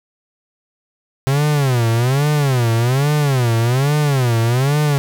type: tone with vibrato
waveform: 45% pulse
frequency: 130.81 Hz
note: C3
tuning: in tune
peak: -13 dBFS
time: 1.27-4.98 s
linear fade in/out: 0 ms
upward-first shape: sine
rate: 1.2 Hz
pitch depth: 240 cents each way
effects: none